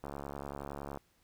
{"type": "click train", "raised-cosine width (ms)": 1, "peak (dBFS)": -27, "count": 67, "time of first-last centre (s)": [0.04, 0.974], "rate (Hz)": 70.7, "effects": ["pink hiss -71 dBFS RMS until 1.23 s"]}